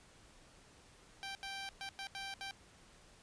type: tone bursts at uneven times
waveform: 10% pulse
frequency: 784 Hz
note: G5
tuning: in tune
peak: -34 dBFS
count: 6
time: 1.23-1.35 / 1.43-1.69 / 1.81-1.89 / 1.99-2.07 / 2.15-2.34 / 2.41-2.51 s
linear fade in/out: 0 ms
effects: pink hiss -62 dBFS RMS until 3.22 s + resampled to 22050 Hz